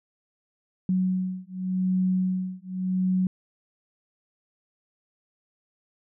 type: beating tone pair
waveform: sine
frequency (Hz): 184.9 / 185.77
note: F#3 / F#3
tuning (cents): -1 / +7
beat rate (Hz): 0.87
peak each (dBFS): -26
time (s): 0.89-3.27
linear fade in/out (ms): 2
effects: none